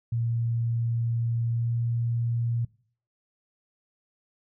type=tone with pitch glide; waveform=sine; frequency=116.54 to 117.55 Hz; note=A#2 to A#2; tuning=0 to +15 cents; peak=-24 dBFS; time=0.12-2.65 s; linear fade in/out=5 ms; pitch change=+15 cents; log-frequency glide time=1.51-1.72 s; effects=noise-tail reverb RT60 0.5 s tail -22 dB re dry